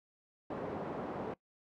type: band-pass noise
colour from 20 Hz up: pink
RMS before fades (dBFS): -40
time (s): 0.5-1.34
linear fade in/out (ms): 5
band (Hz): 220 to 770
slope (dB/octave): 12
effects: noise-tail reverb RT60 0.1 s tail -21 dB re dry